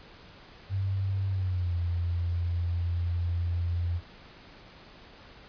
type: tone with pitch glide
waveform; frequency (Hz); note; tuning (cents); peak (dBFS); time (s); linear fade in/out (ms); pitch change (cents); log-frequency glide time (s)
sine; 96.9 to 86.33; G2 to F2; -20 to -19; -26; 0.69-4.01; 50; -199; 1.28-1.75
effects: pink hiss -51 dBFS RMS until 5.48 s + resampled to 11025 Hz